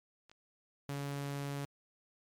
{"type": "clicks", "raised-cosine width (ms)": 0.2, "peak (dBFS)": [-40, -39], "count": 2, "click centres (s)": [0.296, 0.315]}
{"type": "tone", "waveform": "sawtooth", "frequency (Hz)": 141.3, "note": "C#3", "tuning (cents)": 34, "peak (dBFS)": -33, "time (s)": [0.89, 1.65], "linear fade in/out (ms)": 0}
{"effects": ["MP3 96 kbps"]}